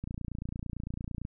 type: click train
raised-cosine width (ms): 5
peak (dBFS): -24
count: 36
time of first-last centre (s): 0.04-1.251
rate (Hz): 28.9
effects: none